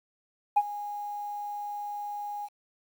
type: tone with ADSR envelope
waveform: sine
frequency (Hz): 824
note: G#5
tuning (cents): -14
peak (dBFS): -15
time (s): 0.56-2.49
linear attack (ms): 13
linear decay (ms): 45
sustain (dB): -18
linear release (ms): 46
effects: tanh soft clip ceiling -15 dBFS + 9-bit